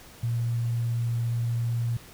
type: tone with quantisation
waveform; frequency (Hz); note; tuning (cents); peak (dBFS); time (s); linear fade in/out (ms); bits
sine; 117.7; A#2; +17; -24; 0.23-1.97; 5; 9
effects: pink hiss -49 dBFS RMS until 2.13 s